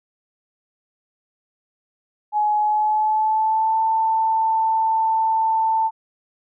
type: tone with pitch glide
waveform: sine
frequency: 843 to 889 Hz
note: G#5 to A5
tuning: +26 to +18 cents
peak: -16 dBFS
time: 2.32-5.91 s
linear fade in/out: 50 ms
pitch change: +92 cents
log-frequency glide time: 2.58-3.81 s
effects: none